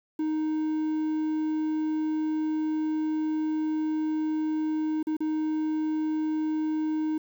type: tone with dropouts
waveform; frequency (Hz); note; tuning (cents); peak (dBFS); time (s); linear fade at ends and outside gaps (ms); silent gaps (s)
triangle; 311.1; D#4; 0; -23; 0.19-7.18; 5; 5.029-5.069 / 5.168-5.204
effects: 9-bit